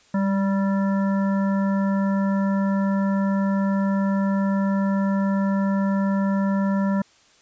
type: harmonic tone with a mistuned harmonic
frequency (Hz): 194.8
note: G3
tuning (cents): -11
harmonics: 1 / 3 / 5 / 7 / 9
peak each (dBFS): -19 / -30 / -32 / -37 / -38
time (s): 0.14-7.02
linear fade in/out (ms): 5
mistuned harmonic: 1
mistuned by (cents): +20
effects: white hiss -56 dBFS RMS until 7.41 s + resampled to 16000 Hz